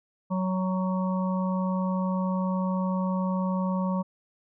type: harmonic tone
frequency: 186.1 Hz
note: F#3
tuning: 10 cents sharp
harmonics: 1 / 3 / 5 / 6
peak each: -25 / -34 / -35 / -37 dBFS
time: 0.3-4.03 s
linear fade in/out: 20 ms
effects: none